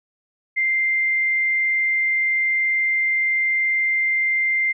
sine tone, 2093 Hz, C7, in tune, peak -17 dBFS, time 0.56-4.73 s, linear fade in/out 20 ms, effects none

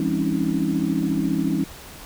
sine tone cluster, 168.3 / 202.7 / 267.2 / 281.5 / 318.1 Hz, E3 / G#3 / C4 / C#4 / D#4, +36 / -42 / +36 / +27 / +38 cents, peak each -26 dBFS, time 0-1.64 s, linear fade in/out 2 ms, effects pink hiss -41 dBFS RMS until 2.05 s

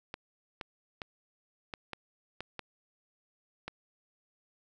clicks, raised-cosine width 0.3 ms, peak -22 dBFS, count 8, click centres 0.141 / 0.612 / 1.018 / 1.738 / 1.933 / 2.406 / 2.593 / 3.68 s, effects none

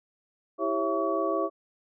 sine tone cluster, 328.5 / 394.6 / 548 / 662 / 1132 Hz, E4 / G4 / C#5 / E5 / C#6, -6 / +11 / -20 / +7 / +36 cents, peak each -31 dBFS, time 0.58-1.5 s, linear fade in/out 50 ms, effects none

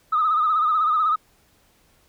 sine tone with vibrato, 1253 Hz, D#6, 12 cents sharp, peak -16 dBFS, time 0.12-1.16 s, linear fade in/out 10 ms, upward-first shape sine, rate 16 Hz, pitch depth 71 cents each way, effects tanh soft clip ceiling -12 dBFS + pink hiss -60 dBFS RMS until 2.08 s

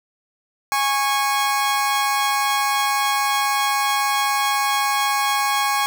sawtooth tone pair together, 825 / 1101.2 Hz, G#5 / C#6, -12 / -12 cents, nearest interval perfect fourth, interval 500 cents, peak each -17 dBFS, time 0.72-5.86 s, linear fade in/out 0 ms, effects none

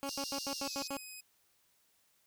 15% pulse tone bursts, 277.2 Hz, C#4, in tune, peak -30 dBFS, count 7, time 0.03-0.968 s, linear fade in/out 0 ms, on 62 ms, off 84 ms
10% pulse tone with pitch glide, 2794 to 2518 Hz, F7 to D#7, 0 to +20 cents, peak -38 dBFS, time 0.06-1.21 s, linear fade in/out 10 ms, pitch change -180 cents, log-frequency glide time 0.57-0.74 s
white band-pass noise, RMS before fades -43 dBFS, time 0.08-0.88 s, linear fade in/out 10 ms, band 4300 to 5900 Hz, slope 48 dB/octave
effects white hiss -72 dBFS RMS until 2.26 s

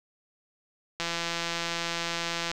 click train, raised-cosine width 0.2 ms, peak -13 dBFS, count 257, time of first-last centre 1-2.515 s, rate 169 Hz, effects none

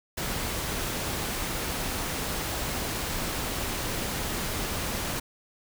pink noise, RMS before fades -31 dBFS, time 0.17-5.2 s, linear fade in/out 10 ms, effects none

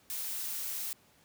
blue noise, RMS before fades -37 dBFS, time 0.1-0.93 s, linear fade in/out 0 ms, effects pink hiss -64 dBFS RMS until 1.24 s + high-pass 80 Hz 12 dB/octave

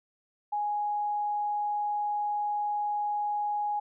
sine tone, 830.6 Hz, G#5, in tune, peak -27 dBFS, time 0.52-3.8 s, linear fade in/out 10 ms, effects none

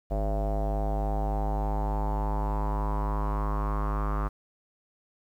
square tone with low-pass filter sweep, 51.7 Hz, G#1, 7 cents flat, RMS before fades -28 dBFS, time 0.1-4.29 s, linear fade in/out 20 ms, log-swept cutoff 660 to 1200 Hz, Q 5.6, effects 10-bit

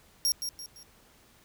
sawtooth tone with echo, 5588 Hz, F8, in tune, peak -21 dBFS, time 0.25-0.32 s, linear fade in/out 0 ms, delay 170 ms, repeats 3, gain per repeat -8 dB, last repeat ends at 0.83 s, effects pink hiss -60 dBFS RMS until 1.44 s

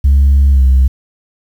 sine tone with pitch glide, 69.3 to 65.56 Hz, C#2 to C2, 0 to +4 cents, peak -3 dBFS, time 0.04-0.88 s, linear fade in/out 10 ms, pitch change -96 cents, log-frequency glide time 0.51-0.62 s, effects tanh soft clip ceiling -3 dBFS + 7-bit

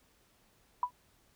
sine tone with exponential decay, 987.8 Hz, B5, in tune, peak -23 dBFS, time 0.83-0.91 s, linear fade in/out 2 ms, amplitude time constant 17 ms, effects pink hiss -68 dBFS RMS until 1.35 s

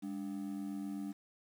triangle ring-modulated tone, 246.9 Hz, B3, in tune, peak -33 dBFS, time 0.02-1.13 s, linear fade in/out 20 ms, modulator 44 Hz, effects 10-bit

